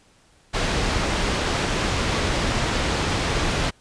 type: low-pass noise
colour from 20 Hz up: pink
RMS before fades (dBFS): -23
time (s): 0.53-3.71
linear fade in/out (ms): 20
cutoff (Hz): 5300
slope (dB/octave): 12
effects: pink hiss -57 dBFS RMS until 3.8 s + resampled to 22050 Hz